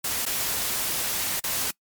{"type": "noise with dropouts", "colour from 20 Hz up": "white", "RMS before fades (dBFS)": -27, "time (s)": [0.04, 1.71], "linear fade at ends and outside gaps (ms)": 5, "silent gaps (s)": [[0.254, 0.262], [1.398, 1.438]], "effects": ["noise-tail reverb RT60 0.1 s tail -23 dB re dry", "MP3 96 kbps"]}